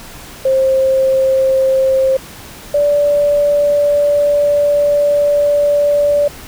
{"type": "tone pair in turn", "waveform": "sine", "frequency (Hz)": [530, 580.6], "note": ["C5", "D5"], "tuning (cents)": [22, -20], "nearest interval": "major second", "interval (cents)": 158, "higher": "second", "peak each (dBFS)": -9, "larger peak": "neither", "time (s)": [[0.45, 2.17], [2.74, 6.28]], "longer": "second", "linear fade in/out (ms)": 5, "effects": ["pink hiss -34 dBFS RMS until 6.47 s"]}